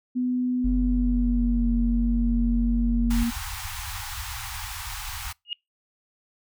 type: tone with pitch glide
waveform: sine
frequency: 250 to 234.6 Hz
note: B3 to A#3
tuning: +21 to +11 cents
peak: -22 dBFS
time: 0.15-3.31 s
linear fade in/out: 20 ms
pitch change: -110 cents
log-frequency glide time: 0.75-1.69 s
type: tone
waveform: triangle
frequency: 46.63 Hz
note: F#1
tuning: 14 cents sharp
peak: -20 dBFS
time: 0.64-3.24 s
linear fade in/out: 10 ms
type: band-stop noise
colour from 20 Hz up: pink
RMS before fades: -34 dBFS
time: 3.1-5.33 s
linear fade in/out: 10 ms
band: 110 to 770 Hz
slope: 96 dB/octave
type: tone with exponential growth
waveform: sine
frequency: 2862 Hz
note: F7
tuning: 42 cents sharp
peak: -23 dBFS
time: 5.45-5.53 s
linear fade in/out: 1 ms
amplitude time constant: 17 ms
effects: noise-tail reverb RT60 0.2 s tail -25 dB re dry